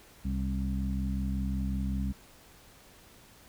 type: harmonic tone with a mistuned harmonic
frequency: 65.41 Hz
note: C2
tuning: in tune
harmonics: 1 / 2 / 3 / 4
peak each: -31 / -39 / -33 / -41 dBFS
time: 0.24-2.13 s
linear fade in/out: 20 ms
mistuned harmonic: 4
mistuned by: +37 cents
effects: pink hiss -56 dBFS RMS until 3.48 s